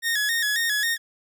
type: tone with vibrato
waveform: sawtooth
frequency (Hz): 1766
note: A6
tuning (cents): +6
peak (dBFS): -18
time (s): 0.02-0.98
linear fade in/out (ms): 50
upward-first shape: square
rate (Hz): 3.7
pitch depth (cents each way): 76
effects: none